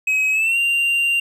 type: tone with pitch glide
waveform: triangle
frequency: 2546 to 2776 Hz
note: D#7 to F7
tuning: +39 to -11 cents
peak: -14 dBFS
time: 0.07-1.2 s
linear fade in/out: 5 ms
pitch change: +150 cents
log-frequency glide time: 0.32-0.58 s
effects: none